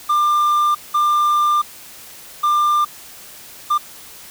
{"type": "tone bursts at uneven times", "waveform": "triangle", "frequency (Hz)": 1194, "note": "D6", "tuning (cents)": 28, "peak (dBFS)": -11, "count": 4, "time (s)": [[0.09, 0.75], [0.94, 1.62], [2.43, 2.85], [3.7, 3.78]], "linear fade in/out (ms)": 10, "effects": ["white hiss -39 dBFS RMS until 4.3 s"]}